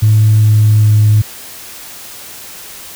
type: tone with pitch steps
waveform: sine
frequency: 107.8 / 107.12 / 106.44 Hz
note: A2 / A2 / G#2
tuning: -35 / -46 / +43 cents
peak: -4 dBFS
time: 0.02-1.22 s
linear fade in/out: 10 ms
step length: 400 ms
effects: tanh soft clip ceiling -1 dBFS + white hiss -31 dBFS RMS until 2.95 s